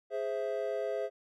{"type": "chord", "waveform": "triangle", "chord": "Ab augmented", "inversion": "none", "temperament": "equal", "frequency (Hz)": [415.3, 523.3, 659.3], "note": ["Ab4", "C5", "E5"], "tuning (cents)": [0, 0, 0], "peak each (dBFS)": -34, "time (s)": [0.1, 1.1], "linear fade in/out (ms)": 50, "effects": []}